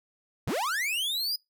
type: linear sweep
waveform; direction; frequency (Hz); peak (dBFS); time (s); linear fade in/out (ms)
45% pulse; up; 61.74 to 5010; -27; 0.47-1.36; 5
effects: noise-tail reverb RT60 0.2 s tail -25 dB re dry